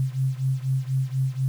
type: beating tone pair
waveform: sine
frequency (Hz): 130.7 / 134.8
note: C3 / C#3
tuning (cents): -1 / -48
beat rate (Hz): 4.1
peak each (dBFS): -24 / -26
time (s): 0-1.48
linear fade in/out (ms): 0
effects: 8-bit